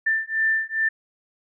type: beating tone pair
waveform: sine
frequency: 1778 / 1780.4 Hz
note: A6 / A6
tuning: +18 / +20 cents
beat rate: 2.4 Hz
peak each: -23 dBFS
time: 0.06-0.89 s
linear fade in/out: 10 ms
effects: none